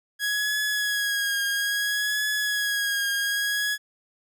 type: tone with vibrato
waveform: sawtooth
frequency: 1661.2 Hz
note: G#6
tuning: in tune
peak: -20 dBFS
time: 0.19-3.78 s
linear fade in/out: 50 ms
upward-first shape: triangle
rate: 0.6 Hz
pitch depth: 42 cents each way
effects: none